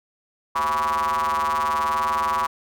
square ring-modulated tone, 76.4 Hz, D#2, 31 cents flat, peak -18 dBFS, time 0.55-2.47 s, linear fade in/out 10 ms, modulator 1060 Hz, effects none

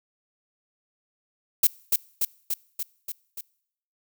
violet noise with echo, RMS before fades -17 dBFS, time 1.63-1.67 s, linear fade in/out 5 ms, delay 290 ms, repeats 6, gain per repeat -3 dB, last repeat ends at 3.41 s, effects noise-tail reverb RT60 0.7 s tail -24 dB re dry

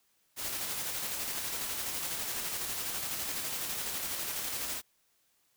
white noise with tremolo, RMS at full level -35 dBFS, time 0.36-4.82 s, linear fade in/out 50 ms, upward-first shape square, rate 12 Hz, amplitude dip 25%, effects white hiss -72 dBFS RMS until 5.56 s

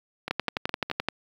two click trains, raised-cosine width 0.3 ms, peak -15 / -9 dBFS, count 4 / 10, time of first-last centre 0.28-0.9 / 0.31-1.086 s, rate 4.84 / 11.6 Hz, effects high-pass 100 Hz 12 dB/octave + 8-bit

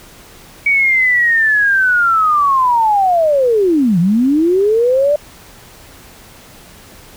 sine linear two-way sweep, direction down then up, 2270 to 162.7 to 599 Hz, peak -9 dBFS, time 0.66-5.16 s, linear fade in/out 5 ms, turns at 3.99 s, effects pink hiss -40 dBFS RMS until 7.16 s

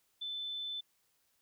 sine tone, 3520 Hz, A7, in tune, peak -37 dBFS, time 0.21-0.81 s, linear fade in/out 10 ms, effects white hiss -75 dBFS RMS until 1.41 s

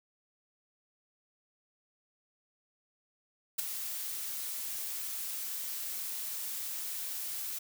blue noise with ADSR envelope, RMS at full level -28 dBFS, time 3.58-7.59 s, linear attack 14 ms, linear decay 8 ms, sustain -10 dB, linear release 9 ms, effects none

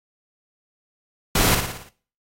pink noise with echo, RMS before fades -18 dBFS, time 1.35-1.55 s, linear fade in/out 5 ms, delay 57 ms, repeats 6, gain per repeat -5 dB, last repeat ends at 1.892 s, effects noise-tail reverb RT60 0.4 s tail -17 dB re dry + AAC 48 kbps

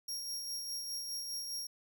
sawtooth tone with tremolo, 5588 Hz, F8, in tune, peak -34 dBFS, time 0.08-1.67 s, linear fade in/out 5 ms, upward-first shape sine, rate 4.9 Hz, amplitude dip 35%, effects none

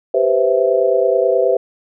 sine chord, C major seventh, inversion second, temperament equal, 392 / 493.9 / 523.3 / 659.3 Hz, G4 / B4 / C5 / E5, 0 / 0 / 0 / 0 cents, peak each -18 / -17 / -16 / -18 dBFS, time 0.14-1.57 s, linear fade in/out 5 ms, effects none

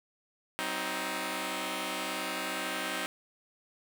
5% pulse chord, C diminished, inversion second, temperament just, 188.37 / 261.6 / 314 Hz, Gb3 / C4 / Eb4, +31 / 0 / +16 cents, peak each -28 / -26 / -24 dBFS, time 0.59-3.06 s, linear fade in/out 0 ms, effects none

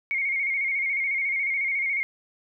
sine tone with vibrato, 2179 Hz, C#7, 30 cents flat, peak -23 dBFS, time 0.11-2.03 s, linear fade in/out 0 ms, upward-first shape square, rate 14 Hz, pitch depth 43 cents each way, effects none

